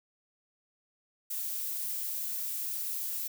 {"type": "noise", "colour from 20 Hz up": "violet", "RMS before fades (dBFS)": -35, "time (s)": [1.3, 3.28], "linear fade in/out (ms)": 10, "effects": []}